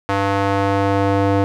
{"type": "tone with band-pass filter sweep", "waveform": "square", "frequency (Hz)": 99, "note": "G2", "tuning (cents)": 18, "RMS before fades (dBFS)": -17, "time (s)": [0.09, 1.44], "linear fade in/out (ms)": 0, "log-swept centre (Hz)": [1000, 510], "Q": 0.85, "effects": []}